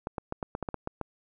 clicks, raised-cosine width 1 ms, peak -18 dBFS, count 10, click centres 0.071 / 0.182 / 0.324 / 0.428 / 0.551 / 0.627 / 0.688 / 0.743 / 0.874 / 1.013 s, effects none

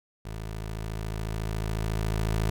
20% pulse tone with level ramp, 54 Hz, A1, 32 cents flat, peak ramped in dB -30 to -19 dBFS, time 0.25-2.5 s, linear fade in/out 5 ms, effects none

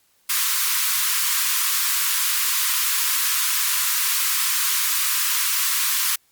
white high-pass noise, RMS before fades -21 dBFS, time 0.29-6.16 s, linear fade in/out 10 ms, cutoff 970 Hz, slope 96 dB/octave, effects white hiss -62 dBFS RMS until 6.31 s + Opus 48 kbps

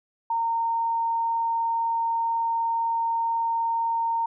sine tone, 919 Hz, A#5, 25 cents flat, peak -22 dBFS, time 0.3-4.26 s, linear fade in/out 5 ms, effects none

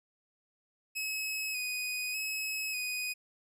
sawtooth tone with vibrato, 2529 Hz, D#7, 28 cents sharp, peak -30 dBFS, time 0.95-3.14 s, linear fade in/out 20 ms, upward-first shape square, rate 0.84 Hz, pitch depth 27 cents each way, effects none

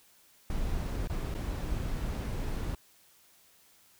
brown noise with dropouts, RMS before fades -33 dBFS, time 0.5-2.75 s, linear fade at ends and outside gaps 2 ms, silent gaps 1.074-1.097 / 1.342-1.349 s, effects white hiss -62 dBFS RMS until 3.99 s

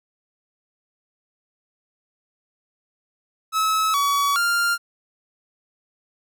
45% pulse tone with pitch steps, 1293 / 1133 / 1396 Hz, E6 / C#6 / F6, -34 / +37 / -1 cents, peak -18 dBFS, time 3.52-4.78 s, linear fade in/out 50 ms, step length 420 ms, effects none

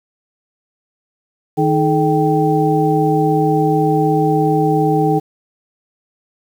harmonic tone with a mistuned harmonic, 156.1 Hz, D#3, 6 cents sharp, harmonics 1 / 2 / 3 / 5, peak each -17 / -17 / -17 / -17 dBFS, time 1.57-5.2 s, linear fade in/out 20 ms, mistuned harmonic 3, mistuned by -150 cents, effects 7-bit

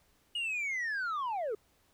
sine linear sweep, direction down, 2900 to 396.9 Hz, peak -29 dBFS, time 0.35-1.55 s, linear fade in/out 5 ms, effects tanh soft clip ceiling -31 dBFS + pink hiss -69 dBFS RMS until 1.93 s

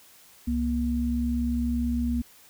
sine tone pair together, 67 / 238.8 Hz, C2 / A#3, +42 / +42 cents, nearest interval octave + minor seventh, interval 2200 cents, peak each -28 / -25 dBFS, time 0.47-2.22 s, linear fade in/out 10 ms, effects white hiss -54 dBFS RMS until 2.49 s

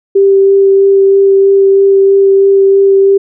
sine tone with vibrato, 392 Hz, G4, in tune, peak -3 dBFS, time 0.15-3.18 s, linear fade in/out 10 ms, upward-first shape sine, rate 3.1 Hz, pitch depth 9 cents each way, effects none

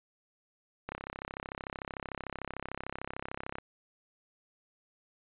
click train, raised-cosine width 0.5 ms, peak -22 dBFS, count 91, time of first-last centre 0.89-3.585 s, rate 33.4 Hz, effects resampled to 8000 Hz

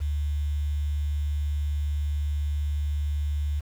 sine tone with quantisation, 73.42 Hz, D2, in tune, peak -24 dBFS, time 0-3.61 s, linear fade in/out 20 ms, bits 8, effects none

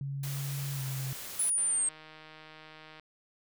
sine tone with pitch glide, 138.59 to 132.94 Hz, C#3 to C3, 0 to +28 cents, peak -33 dBFS, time 0.01-1.13 s, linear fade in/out 2 ms, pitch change -72 cents, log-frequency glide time 0.75-0.83 s
white noise, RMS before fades -42 dBFS, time 0.23-1.5 s, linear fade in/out 5 ms
sine exponential sweep, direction down, 10110 to 8372 Hz, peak -26 dBFS, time 1.39-1.89 s, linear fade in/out 5 ms
click train, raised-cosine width 0.3 ms, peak -34 dBFS, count 222, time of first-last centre 1.58-2.997 s, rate 156 Hz
effects none

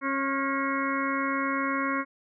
harmonic tone with a mistuned harmonic, 272.8 Hz, C#4, 28 cents flat, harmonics 1 / 2 / 4 / 5 / 6 / 7 / 8, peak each -30 / -36 / -30 / -34 / -38 / -36 / -35 dBFS, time 0.01-2.05 s, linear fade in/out 50 ms, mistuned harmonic 5, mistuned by +47 cents, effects none

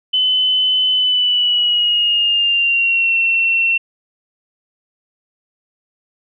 sine tone with pitch glide, 3026 to 2711 Hz, F#7 to E7, +38 to +48 cents, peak -12 dBFS, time 0.13-3.78 s, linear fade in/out 10 ms, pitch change -190 cents, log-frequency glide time 0.92-3.14 s, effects none

